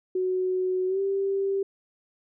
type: tone with pitch glide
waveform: sine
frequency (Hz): 370 to 392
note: F#4 to G4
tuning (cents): 0 to 0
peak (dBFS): -23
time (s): 0.15-1.63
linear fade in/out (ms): 5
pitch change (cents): +100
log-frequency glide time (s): 0.87-1
effects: none